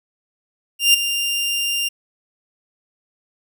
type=tone with ADSR envelope; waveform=sawtooth; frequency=2794 Hz; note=F7; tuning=in tune; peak=-5 dBFS; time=0.79-1.89 s; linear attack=150 ms; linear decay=8 ms; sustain=-11 dB; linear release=13 ms; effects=none